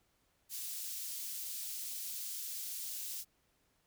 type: high-pass noise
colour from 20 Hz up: white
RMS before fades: -42 dBFS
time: 0.49-3.25 s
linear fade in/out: 50 ms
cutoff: 4300 Hz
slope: 12 dB/octave
effects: pink hiss -75 dBFS RMS until 3.86 s